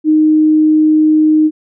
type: tone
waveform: sine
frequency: 309.4 Hz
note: D#4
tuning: 10 cents flat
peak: -6 dBFS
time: 0.04-1.51 s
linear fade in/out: 50 ms
effects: none